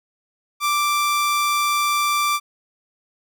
sawtooth tone, 1175 Hz, D6, 1 cent sharp, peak -14 dBFS, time 0.6-2.4 s, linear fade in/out 50 ms, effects none

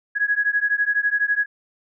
sine beating tone pair, 1661.2 / 1673.2 Hz, G#6 / G#6, 0 / +12 cents, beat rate 12 Hz, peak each -21 dBFS, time 0.15-1.46 s, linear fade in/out 20 ms, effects none

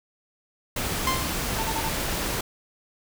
pink noise, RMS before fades -28 dBFS, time 0.76-2.41 s, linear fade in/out 5 ms
sawtooth tone with exponential decay, 1046.5 Hz, C6, in tune, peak -17 dBFS, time 1.07-1.46 s, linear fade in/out 2 ms, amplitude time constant 84 ms
triangle tone bursts, 896 Hz, A5, 31 cents sharp, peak -26 dBFS, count 4, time 1.58-1.893 s, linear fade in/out 10 ms, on 58 ms, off 27 ms
effects none

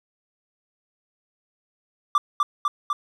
triangle tone with echo, 1174.7 Hz, D6, in tune, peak -13 dBFS, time 2.15-2.18 s, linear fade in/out 2 ms, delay 250 ms, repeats 3, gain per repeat -2 dB, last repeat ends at 2.93 s, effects none

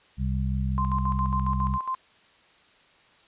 harmonic tone, 65.41 Hz, C2, in tune, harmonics 1 / 2 / 3, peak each -26 / -29 / -31 dBFS, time 0.17-1.79 s, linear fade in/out 50 ms
sine tone with tremolo, 1042 Hz, C6, 7 cents flat, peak -25 dBFS, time 0.78-1.95 s, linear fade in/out 0 ms, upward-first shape square, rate 7.3 Hz, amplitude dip 65%
effects white hiss -58 dBFS RMS until 3.27 s + resampled to 8000 Hz

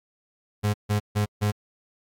35% pulse tone bursts, 104.2 Hz, G#2, 6 cents sharp, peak -19 dBFS, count 4, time 0.63-1.52 s, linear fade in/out 20 ms, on 110 ms, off 150 ms, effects AAC 48 kbps

